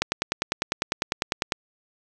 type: click train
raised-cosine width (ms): 0.2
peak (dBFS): -5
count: 16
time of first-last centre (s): 0.02-1.522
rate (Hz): 9.99
effects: none